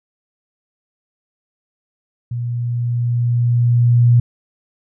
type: tone with level ramp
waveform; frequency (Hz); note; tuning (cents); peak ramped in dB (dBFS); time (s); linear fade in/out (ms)
sine; 120; B2; -49; -20 to -7; 2.31-4.2; 5
effects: none